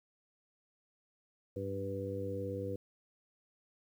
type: harmonic tone with a mistuned harmonic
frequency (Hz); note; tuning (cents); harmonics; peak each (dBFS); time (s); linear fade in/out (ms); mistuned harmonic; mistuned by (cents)
98; G2; 0; 1 / 2 / 3 / 4 / 5; -41 / -46 / -44 / -45 / -39; 1.56-2.76; 5; 1; +33
effects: 11-bit